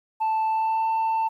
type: tone with pitch glide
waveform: sine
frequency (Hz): 880 to 892.3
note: A5 to A5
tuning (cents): 0 to +24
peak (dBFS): -18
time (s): 0.2-1.29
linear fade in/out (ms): 20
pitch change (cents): +24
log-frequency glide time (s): 0.46-0.87
effects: tanh soft clip ceiling -20 dBFS + 10-bit